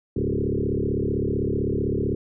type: tone with frequency modulation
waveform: sine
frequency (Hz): 246.9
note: B3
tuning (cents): 0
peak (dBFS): -21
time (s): 0.16-2.15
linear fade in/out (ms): 5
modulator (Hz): 35.7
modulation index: 5.3
effects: none